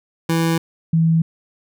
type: tone pair in turn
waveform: 25% pulse / sine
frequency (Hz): 164.81 / 163.29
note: E3 / E3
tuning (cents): 0 / -16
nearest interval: unison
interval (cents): 16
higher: first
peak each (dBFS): -12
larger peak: neither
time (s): 0.29-0.58 / 0.93-1.22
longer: neither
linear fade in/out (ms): 5
effects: none